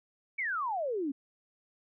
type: exponential sweep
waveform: sine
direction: down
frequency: 2314 to 261.6 Hz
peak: -30 dBFS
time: 0.38-1.12 s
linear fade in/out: 10 ms
effects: none